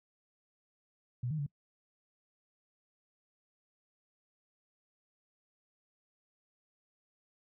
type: tone with pitch steps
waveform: sine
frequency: 122.7 / 155.4 / 143.1 Hz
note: B2 / D#3 / D3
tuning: -11 / -2 / -45 cents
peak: -32 dBFS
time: 1.23-1.464 s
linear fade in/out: 5 ms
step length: 78 ms
effects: noise-tail reverb RT60 0.1 s tail -25 dB re dry